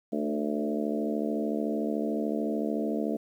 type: harmonic tone with a mistuned harmonic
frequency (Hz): 73.6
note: D2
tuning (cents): +4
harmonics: 3 / 4 / 5 / 6 / 7 / 8 / 9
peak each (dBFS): -31 / -32 / -38 / -35 / -39 / -39 / -37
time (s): 0.12-3.17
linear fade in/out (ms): 10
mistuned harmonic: 4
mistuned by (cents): +16
effects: 10-bit